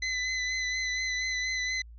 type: tone with vibrato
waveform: sawtooth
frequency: 2018 Hz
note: B6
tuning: 37 cents sharp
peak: -25 dBFS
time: 0.02-1.82 s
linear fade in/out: 5 ms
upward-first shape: sine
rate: 4.2 Hz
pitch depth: 23 cents each way
effects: added 57 Hz sine -45 dBFS peak until 1.98 s + resampled to 16000 Hz